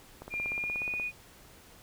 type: click train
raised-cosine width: 1 ms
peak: -28 dBFS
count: 14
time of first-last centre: 0.22-0.998 s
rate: 16.7 Hz
type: tone with pitch glide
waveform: sine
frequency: 2400 to 2465 Hz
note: D7 to D#7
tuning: +37 to -17 cents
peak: -31 dBFS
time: 0.3-1.12 s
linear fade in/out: 50 ms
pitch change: +46 cents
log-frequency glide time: 0.54-0.84 s
effects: pink hiss -55 dBFS RMS until 1.82 s